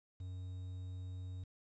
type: tone with quantisation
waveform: triangle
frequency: 92 Hz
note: F#2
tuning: 9 cents flat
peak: -40 dBFS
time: 0.2-1.44 s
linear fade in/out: 5 ms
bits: 11
effects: resampled to 16000 Hz